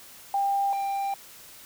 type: tone pair in turn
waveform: sine / triangle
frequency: 795 / 791.2 Hz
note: G5 / G5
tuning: +24 / +16 cents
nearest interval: unison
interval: 8 cents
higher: first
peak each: -22 / -24 dBFS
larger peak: first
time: 0.34-0.73 / 0.73-1.14 s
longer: second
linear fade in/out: 2 ms
effects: white hiss -48 dBFS RMS until 1.65 s